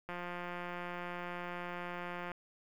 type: click train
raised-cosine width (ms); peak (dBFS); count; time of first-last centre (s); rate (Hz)
0.5; -27; 393; 0.09-2.317; 176
effects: 10-bit